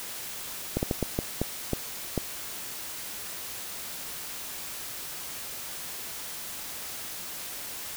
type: slowing click train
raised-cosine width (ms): 2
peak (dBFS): -12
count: 8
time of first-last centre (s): 0.77-2.177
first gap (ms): 59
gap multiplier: 1.4
effects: white hiss -38 dBFS RMS until 7.96 s